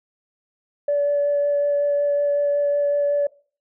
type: tone with vibrato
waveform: sine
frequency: 576 Hz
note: D5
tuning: 34 cents flat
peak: -16 dBFS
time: 0.88-3.27 s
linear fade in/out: 5 ms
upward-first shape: sine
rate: 5.4 Hz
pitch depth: 9 cents each way
effects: noise-tail reverb RT60 0.4 s tail -21 dB re dry + tanh soft clip ceiling -13 dBFS